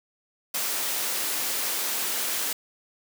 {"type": "high-pass noise", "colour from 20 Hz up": "white", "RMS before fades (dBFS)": -28, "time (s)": [0.54, 2.53], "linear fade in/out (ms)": 5, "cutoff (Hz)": 260, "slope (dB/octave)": 12, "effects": []}